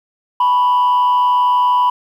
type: tone with frequency modulation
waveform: sine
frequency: 987.8 Hz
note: B5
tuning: in tune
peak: -8 dBFS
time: 0.4-1.9 s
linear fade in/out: 5 ms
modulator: 134 Hz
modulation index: 0.29
effects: tanh soft clip ceiling -9 dBFS + 8-bit